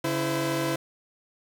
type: tone cluster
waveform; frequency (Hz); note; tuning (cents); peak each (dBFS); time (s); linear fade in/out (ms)
sawtooth; 140.7 / 330.4 / 513; C#3 / E4 / C5; +26 / +4 / -34; -27 / -24 / -27; 0.04-0.76; 5
effects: none